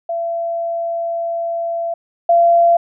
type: tone pair in turn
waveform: sine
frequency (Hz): 675 / 683.6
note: E5 / F5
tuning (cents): +41 / -37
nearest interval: unison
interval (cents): 22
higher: second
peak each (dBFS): -18 / -8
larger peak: second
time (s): 0.09-1.94 / 2.29-2.77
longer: first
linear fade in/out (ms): 5
effects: none